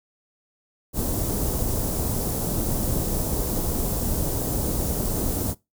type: band-stop noise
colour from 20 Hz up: pink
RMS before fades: -25 dBFS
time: 0.93-5.55 s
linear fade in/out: 50 ms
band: 560 to 9000 Hz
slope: 12 dB/octave
effects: noise-tail reverb RT60 0.2 s tail -20 dB re dry